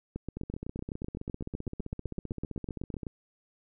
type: two click trains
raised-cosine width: 3 ms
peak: -24 / -22 dBFS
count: 42 / 24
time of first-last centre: 0.37-3.032 / 0.16-3.068 s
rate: 15.4 / 7.91 Hz
effects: none

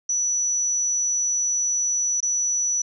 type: tone with dropouts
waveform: sine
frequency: 5920 Hz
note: F#8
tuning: in tune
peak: -20 dBFS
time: 0.09-2.82 s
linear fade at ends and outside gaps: 5 ms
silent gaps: 2.205-2.227 s
effects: none

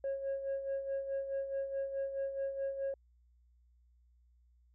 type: tone with tremolo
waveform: sine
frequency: 546 Hz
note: C#5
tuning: 26 cents flat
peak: -30 dBFS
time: 0.04-2.94 s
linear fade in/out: 2 ms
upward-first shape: sine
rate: 4.7 Hz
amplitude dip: 65%
effects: tanh soft clip ceiling -31 dBFS + added 60 Hz sine -64 dBFS peak until 4.74 s

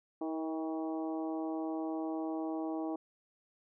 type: harmonic tone with a mistuned harmonic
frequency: 160 Hz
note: D#3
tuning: 49 cents sharp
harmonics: 2 / 3 / 4 / 5 / 6 / 7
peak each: -35 / -45 / -43 / -44 / -51 / -52 dBFS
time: 0.21-2.96 s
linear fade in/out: 5 ms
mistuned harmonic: 3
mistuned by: -30 cents
effects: none

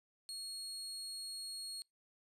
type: tone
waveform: 30% pulse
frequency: 4300 Hz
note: C8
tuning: 47 cents sharp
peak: -40 dBFS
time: 0.29-1.82 s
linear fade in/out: 0 ms
effects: noise-tail reverb RT60 0.2 s tail -26 dB re dry + resampled to 32000 Hz

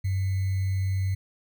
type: tone with sample-and-hold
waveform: sine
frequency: 95.5 Hz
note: G2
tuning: 45 cents flat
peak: -23 dBFS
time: 0.04-1.15 s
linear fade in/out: 10 ms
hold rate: 2100 Hz
effects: none

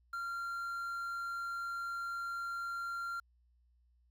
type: tone with quantisation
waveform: triangle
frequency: 1382 Hz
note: F6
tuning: 19 cents flat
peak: -35 dBFS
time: 0.13-3.2 s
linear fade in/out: 5 ms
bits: 10
effects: added 60 Hz sine -67 dBFS peak until 4.1 s

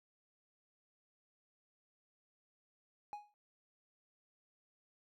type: tone with exponential decay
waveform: triangle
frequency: 830.6 Hz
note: G#5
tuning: in tune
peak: -37 dBFS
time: 3.13-3.34 s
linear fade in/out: 0 ms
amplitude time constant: 44 ms
effects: none

